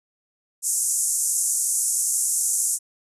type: band-pass noise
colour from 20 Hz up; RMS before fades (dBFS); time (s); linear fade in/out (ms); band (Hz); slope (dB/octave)
pink; -23; 0.62-2.79; 50; 6600 to 11000; 48
effects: resampled to 32000 Hz